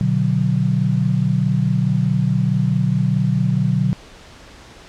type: chord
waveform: sine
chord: B minor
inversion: none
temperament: just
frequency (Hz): 123.47 / 148.16 / 185.21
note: B2 / D3 / F#3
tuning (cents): 0 / +16 / +2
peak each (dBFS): -19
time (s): 0.01-3.93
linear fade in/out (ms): 0
effects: pink hiss -42 dBFS RMS until 4.88 s + low-pass 6000 Hz 12 dB/octave